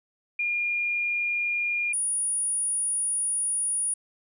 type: tone pair in turn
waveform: sine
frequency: 2416 / 9664 Hz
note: D7 / D9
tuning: +48 / +48 cents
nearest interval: 2 octaves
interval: 2400 cents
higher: second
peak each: -24 dBFS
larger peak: neither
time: 0.39-1.93 / 1.93-3.94 s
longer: second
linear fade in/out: 5 ms
effects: none